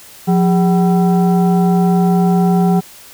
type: tone with frequency modulation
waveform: sine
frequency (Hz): 177.8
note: F3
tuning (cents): +31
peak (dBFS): -9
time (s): 0.27-2.81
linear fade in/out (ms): 20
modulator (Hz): 582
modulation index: 0.68
effects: white hiss -39 dBFS RMS until 3.13 s